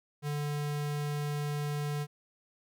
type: tone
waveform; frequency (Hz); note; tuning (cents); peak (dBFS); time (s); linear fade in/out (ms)
square; 146.83; D3; 0; -32; 0.22-2.07; 50
effects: none